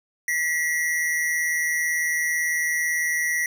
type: tone pair together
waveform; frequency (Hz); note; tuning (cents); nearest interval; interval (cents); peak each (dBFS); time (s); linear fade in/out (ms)
square; 1932 / 2090; B6 / C7; -39 / -2; minor second; 137; -23 / -30; 0.28-3.46; 2
effects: none